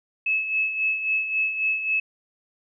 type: tone with tremolo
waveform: sine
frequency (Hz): 2594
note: E7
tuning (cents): -28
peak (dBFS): -19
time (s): 0.26-2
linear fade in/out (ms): 5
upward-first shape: sine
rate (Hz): 3.7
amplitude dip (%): 60
effects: none